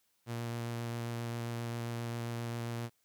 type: tone with vibrato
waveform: sawtooth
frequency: 117.5 Hz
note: A#2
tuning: 14 cents sharp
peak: -32 dBFS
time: 0.26-2.9 s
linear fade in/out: 50 ms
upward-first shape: sine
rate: 7.5 Hz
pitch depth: 11 cents each way
effects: white hiss -75 dBFS RMS until 3.04 s